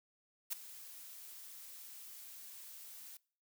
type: noise with ADSR envelope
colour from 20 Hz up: blue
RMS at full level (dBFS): -35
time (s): 0.5-3.17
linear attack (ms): 26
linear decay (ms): 9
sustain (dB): -17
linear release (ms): 3
effects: noise-tail reverb RT60 0.5 s tail -24 dB re dry